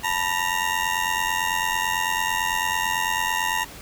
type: ring-modulated tone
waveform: 20% pulse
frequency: 932.3 Hz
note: A#5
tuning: in tune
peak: -14 dBFS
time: 0.03-3.65 s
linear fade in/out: 20 ms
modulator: 44.5 Hz
effects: pink hiss -41 dBFS RMS until 3.81 s